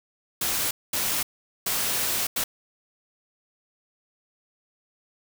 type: noise bursts at uneven times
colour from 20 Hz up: white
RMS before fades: -26 dBFS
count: 4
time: 0.41-0.71 / 0.93-1.23 / 1.66-2.27 / 2.36-2.44 s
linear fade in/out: 5 ms
effects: none